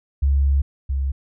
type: tone pair in turn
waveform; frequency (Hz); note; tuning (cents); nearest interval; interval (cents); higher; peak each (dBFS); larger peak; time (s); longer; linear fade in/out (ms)
sine; 69.3 / 67.87; C#2 / C#2; 0 / -36; unison; 36; first; -14 / -19; first; 0.22-0.62 / 0.89-1.12; first; 10
effects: none